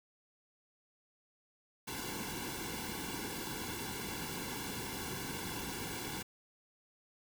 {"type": "noise with comb filter", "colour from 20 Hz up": "pink", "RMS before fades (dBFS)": -41, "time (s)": [1.87, 6.23], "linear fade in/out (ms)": 10, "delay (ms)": 1.6, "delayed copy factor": -1, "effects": []}